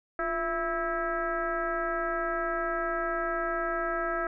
sine tone with frequency modulation, 987.8 Hz, B5, in tune, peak -27 dBFS, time 0.19-4.27 s, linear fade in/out 2 ms, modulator 320 Hz, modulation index 2.2, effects none

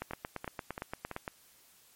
two click trains, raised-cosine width 0.5 ms, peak -21 / -23 dBFS, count 12 / 4, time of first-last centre 0.02-1.279 / 0.11-1.113 s, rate 8.74 / 2.99 Hz, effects white hiss -62 dBFS RMS until 1.95 s + MP3 64 kbps

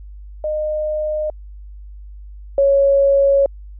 sine tone pair in turn, 612 / 554.8 Hz, D#5 / C#5, -29 / +1 cents, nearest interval major second, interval 170 cents, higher first, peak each -18 / -10 dBFS, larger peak second, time 0.44-1.3 / 2.58-3.46 s, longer second, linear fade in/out 2 ms, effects added 50 Hz sine -33 dBFS peak until 3.79 s

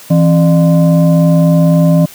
sine tone with frequency modulation, 165.7 Hz, E3, 9 cents sharp, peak -5 dBFS, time 0.1-2.06 s, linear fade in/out 10 ms, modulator 435 Hz, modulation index 0.71, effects white hiss -35 dBFS RMS until 2.14 s

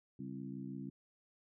harmonic tone with a mistuned harmonic, 66 Hz, C2, 16 cents sharp, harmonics 2 / 3 / 4 / 5, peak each -48 / -46 / -46 / -52 dBFS, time 0.19-0.9 s, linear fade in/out 5 ms, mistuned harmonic 2, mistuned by +110 cents, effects none

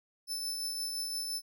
sawtooth tone with tremolo, 5274 Hz, E8, in tune, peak -30 dBFS, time 0.27-1.42 s, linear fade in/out 50 ms, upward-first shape triangle, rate 5.8 Hz, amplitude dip 35%, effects none

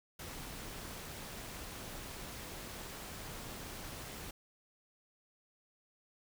pink noise with amplitude modulation, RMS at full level -44 dBFS, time 0.19-4.31 s, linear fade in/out 5 ms, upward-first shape sine, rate 292 Hz, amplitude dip 45%, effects none

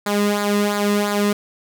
sawtooth tone with flanger, 205.4 Hz, G#3, 19 cents flat, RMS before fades -19 dBFS, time 0.06-1.33 s, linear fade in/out 5 ms, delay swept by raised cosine 0.34 to 1.34 ms, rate 2.9 Hz, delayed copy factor -0.65, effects none

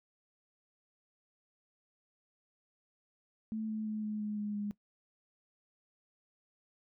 sine tone with pitch steps, 219.2 / 216.9 / 214.7 / 212.5 / 210.3 / 208.1 / 205.9 Hz, A3 / A3 / A3 / G#3 / G#3 / G#3 / G#3, -6 / -25 / -42 / +40 / +22 / +4 / -15 cents, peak -34 dBFS, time 3.52-4.71 s, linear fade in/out 0 ms, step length 170 ms, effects noise-tail reverb RT60 0.1 s tail -19 dB re dry

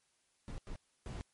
brown noise bursts at uneven times, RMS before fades -43 dBFS, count 3, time 0.48-0.58 / 0.67-0.76 / 1.06-1.21 s, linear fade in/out 0 ms, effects white hiss -75 dBFS RMS until 1.33 s + MP3 48 kbps

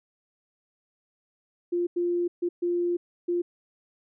sine tone bursts at uneven times, 349.2 Hz, F4, in tune, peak -23 dBFS, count 5, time 1.72-1.87 / 1.96-2.28 / 2.42-2.49 / 2.62-2.97 / 3.28-3.42 s, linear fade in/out 10 ms, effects none

